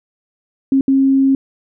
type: tone bursts at uneven times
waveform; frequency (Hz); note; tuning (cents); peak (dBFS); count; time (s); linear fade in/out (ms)
sine; 270; C#4; -45; -9; 2; 0.72-0.81 / 0.88-1.35; 2
effects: none